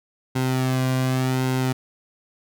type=tone with flanger; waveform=sawtooth; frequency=129.5 Hz; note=C3; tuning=17 cents flat; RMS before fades=-22 dBFS; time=0.35-1.73 s; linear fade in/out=10 ms; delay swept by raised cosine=1.7 to 2.3 ms; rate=0.87 Hz; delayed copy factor=-0.6; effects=none